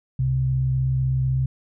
sine tone pair together, 65.98 / 130 Hz, C2 / C3, +15 / -11 cents, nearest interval octave, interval 1174 cents, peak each -28 / -19 dBFS, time 0.19-1.46 s, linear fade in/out 5 ms, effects none

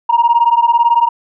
sine beating tone pair, 932.3 / 950.3 Hz, A#5 / A#5, 0 / +33 cents, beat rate 18 Hz, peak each -10 dBFS, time 0.09-1.09 s, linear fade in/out 10 ms, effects tanh soft clip ceiling -3 dBFS

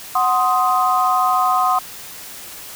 sine chord, C diminished, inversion second, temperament equal with one note detuned, 740 / 1046.5 / 1251 Hz, Gb5 / C6 / Eb6, 0 / 0 / +9 cents, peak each -18 dBFS, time 0.15-1.79 s, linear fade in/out 5 ms, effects white hiss -35 dBFS RMS until 2.75 s

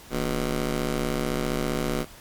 15% pulse ring-modulated tone, 129.7 Hz, C3, 15 cents flat, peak -15 dBFS, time 0.1-2.06 s, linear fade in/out 50 ms, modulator 102 Hz, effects pink hiss -47 dBFS RMS until 2.2 s + MP3 96 kbps

